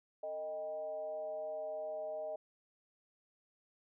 sine tone with frequency modulation, 622.3 Hz, D#5, in tune, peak -38 dBFS, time 0.23-2.36 s, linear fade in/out 5 ms, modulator 173 Hz, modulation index 0.54, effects none

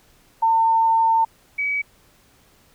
sine tone pair in turn, 903 / 2275 Hz, A5 / C#7, +45 / +44 cents, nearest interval octave + major third, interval 1599 cents, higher second, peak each -14 / -20 dBFS, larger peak first, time 0.42-1.25 / 1.58-1.82 s, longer first, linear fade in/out 10 ms, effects pink hiss -56 dBFS RMS until 2.74 s

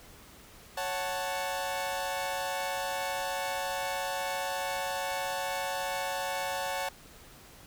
sawtooth chord, F# minor, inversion second, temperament equal, 554.4 / 740 / 880 Hz, C#5 / F#5 / A5, 0 / 0 / 0 cents, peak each -32 dBFS, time 0.77-6.89 s, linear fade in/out 5 ms, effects pink hiss -53 dBFS RMS until 7.66 s

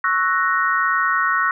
sine chord, F# dominant seventh, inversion second, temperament equal, 1108.7 / 1318.5 / 1480 / 1864.7 Hz, C#6 / E6 / F#6 / A#6, 0 / 0 / 0 / 0 cents, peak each -21 / -22 / -21 / -22 dBFS, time 0.04-1.51 s, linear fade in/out 2 ms, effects none

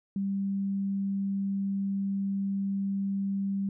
sine tone, 196.7 Hz, G3, 6 cents sharp, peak -27 dBFS, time 0.16-3.69 s, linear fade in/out 2 ms, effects none

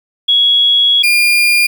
sine / 35% pulse tone pair in turn, 3339 / 2412 Hz, G#7 / D7, +9 / +46 cents, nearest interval tritone, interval 563 cents, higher first, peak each -7 / -6 dBFS, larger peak second, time 0.28-1.03 / 1.03-1.67 s, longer first, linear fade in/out 10 ms, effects 7-bit

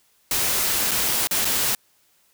white noise with dropouts, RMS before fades -22 dBFS, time 0.31-1.75 s, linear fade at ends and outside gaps 2 ms, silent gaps 0.911-0.915 / 1.272-1.31 / 1.448-1.452 s, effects white hiss -62 dBFS RMS until 2.33 s

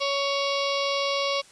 harmonic tone, 558 Hz, C#5, 11 cents sharp, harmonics 1 / 2 / 4 / 5 / 6 / 7 / 8 / 9 / 10, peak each -27 / -30 / -33 / -34 / -35 / -35 / -36 / -37 / -37 dBFS, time 0-1.42 s, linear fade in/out 20 ms, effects white hiss -52 dBFS RMS until 1.51 s + resampled to 22050 Hz

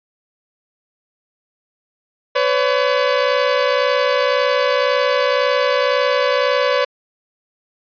sawtooth tone pair together, 505.1 / 567 Hz, B4 / C#5, +39 / +39 cents, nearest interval major second, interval 200 cents, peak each -13 dBFS, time 2.35-6.85 s, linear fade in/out 10 ms, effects resampled to 11025 Hz

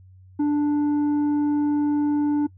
sine tone with tanh clipping, 293.7 Hz, D4, in tune, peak -19 dBFS, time 0.39-2.47 s, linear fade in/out 10 ms, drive 5 dB, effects noise-tail reverb RT60 0.1 s tail -22 dB re dry + added 93 Hz sine -46 dBFS peak until 2.57 s

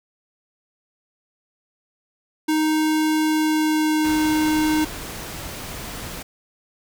square tone with pitch glide, 311.1 to 308.8 Hz, D#4 to D#4, 0 to -13 cents, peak -18 dBFS, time 2.48-4.85 s, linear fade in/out 10 ms, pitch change -13 cents, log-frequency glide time 3.24-4.15 s
pink noise, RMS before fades -33 dBFS, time 4.04-6.23 s, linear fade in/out 10 ms
effects none

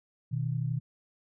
sine tone pair together, 123.47 / 155.56 Hz, B2 / D#3, 0 / 0 cents, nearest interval major third, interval 400 cents, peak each -30 / -32 dBFS, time 0.31-0.8 s, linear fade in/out 20 ms, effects none

